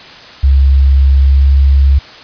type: tone with pitch glide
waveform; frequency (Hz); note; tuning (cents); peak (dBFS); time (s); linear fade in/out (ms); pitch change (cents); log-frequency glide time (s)
sine; 68 to 68.63; C#2 to C#2; -33 to -17; -4; 0.43-1.99; 10; +16; 1.24-1.46
effects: white hiss -33 dBFS RMS until 2.23 s + resampled to 11025 Hz